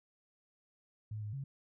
sine tone with pitch steps, 107.1 / 104.8 / 137.2 Hz, A2 / G#2 / C#3, -46 / +16 / -17 cents, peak -38 dBFS, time 1.11-1.44 s, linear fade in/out 5 ms, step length 110 ms, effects none

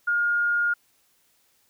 sine tone, 1421 Hz, F6, 30 cents sharp, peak -20 dBFS, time 0.07-0.74 s, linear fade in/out 10 ms, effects white hiss -65 dBFS RMS until 1.69 s

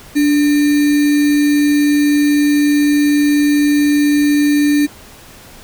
sine tone with sample-and-hold, 292 Hz, D4, 10 cents flat, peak -9 dBFS, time 0.15-4.87 s, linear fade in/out 20 ms, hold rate 2100 Hz, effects pink hiss -39 dBFS RMS until 5.63 s

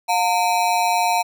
square ring-modulated tone, 810 Hz, G#5, 43 cents flat, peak -14 dBFS, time 0.08-1.23 s, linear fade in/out 20 ms, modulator 98.3 Hz, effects none

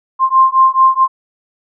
sine beating tone pair, 1051 / 1055.6 Hz, C6 / C6, +7 / +15 cents, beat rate 4.6 Hz, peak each -10 dBFS, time 0.19-1.08 s, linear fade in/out 50 ms, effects none

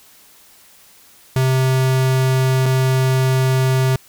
square tone pair in turn, 130.81 / 130.81 Hz, C3 / C3, 0 / 0 cents, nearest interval unison, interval 0 cents, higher neither, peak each -14 dBFS, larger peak neither, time 1.36-2.66 / 2.66-3.96 s, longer neither, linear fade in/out 2 ms, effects white hiss -48 dBFS RMS until 4.08 s

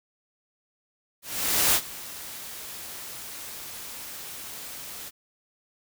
white noise with ADSR envelope, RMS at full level -20 dBFS, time 1.22-5.11 s, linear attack 520 ms, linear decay 69 ms, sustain -19 dB, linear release 33 ms, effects none

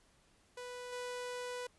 sawtooth tone with level steps, 493.9 Hz, B4, in tune, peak -40 / -36 dBFS, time 0.57-1.67 s, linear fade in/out 5 ms, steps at 0.92 s, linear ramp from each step 10 ms, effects pink hiss -69 dBFS RMS until 1.78 s + resampled to 24000 Hz

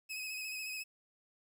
sawtooth tone with vibrato, 2547 Hz, D#7, 40 cents sharp, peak -36 dBFS, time 0.09-0.84 s, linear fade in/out 20 ms, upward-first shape square, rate 14 Hz, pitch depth 27 cents each way, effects 11-bit

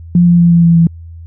sine tone with pitch steps, 174.61 / 173 / 171.41 / 169.84 / 168.27 / 166.72 Hz, F3 / F3 / F3 / F3 / E3 / E3, 0 / -16 / -32 / -48 / +36 / +20 cents, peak -4 dBFS, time 0.15-0.87 s, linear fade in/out 2 ms, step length 120 ms, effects added 83 Hz sine -28 dBFS peak until 1.26 s

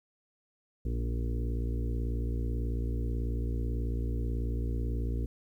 harmonic tone with a mistuned harmonic, 58.27 Hz, A#1, in tune, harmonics 1 / 2 / 4 / 5 / 6 / 7 / 8, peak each -30 / -36 / -42 / -44 / -46 / -47 / -48 dBFS, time 0.85-5.26 s, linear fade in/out 5 ms, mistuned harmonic 4, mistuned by +19 cents, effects 11-bit

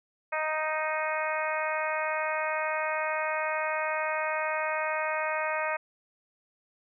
harmonic tone, 311.1 Hz, D#4, in tune, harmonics 2 / 3 / 4 / 5 / 6 / 7 / 8, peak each -32 / -34 / -35 / -36 / -37 / -37 / -38 dBFS, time 0.32-5.77 s, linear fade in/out 10 ms, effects none

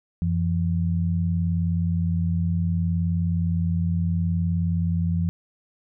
sine tone pair together, 90.15 / 169.5 Hz, F#2 / E3, -45 / +49 cents, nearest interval major seventh, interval 1094 cents, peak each -23 dBFS, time 0.22-5.29 s, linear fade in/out 0 ms, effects none

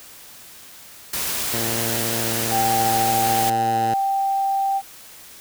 white noise, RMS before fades -25 dBFS, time 1.13-3.5 s, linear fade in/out 5 ms
10% pulse tone with pitch glide, 115.2 to 113.94 Hz, A#2 to A#2, -20 to -39 cents, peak -17 dBFS, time 1.53-3.94 s, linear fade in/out 5 ms, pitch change -19 cents, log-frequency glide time 2.01-2.71 s
sine tone, 784 Hz, G5, in tune, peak -18 dBFS, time 2.5-4.82 s, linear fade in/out 50 ms
effects white hiss -43 dBFS RMS until 5.4 s

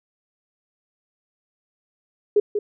sine tone with echo, 415.3 Hz, G#4, in tune, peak -12 dBFS, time 2.36-2.4 s, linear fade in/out 5 ms, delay 190 ms, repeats 1, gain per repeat -7 dB, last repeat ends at 2.59 s, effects none

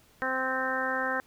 harmonic tone, 260.5 Hz, C4, 7 cents flat, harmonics 1 / 2 / 3 / 4 / 5 / 6 / 7, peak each -38 / -34 / -36 / -36 / -36 / -32 / -34 dBFS, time 0.22-1.2 s, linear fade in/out 0 ms, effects pink hiss -61 dBFS RMS until 1.26 s

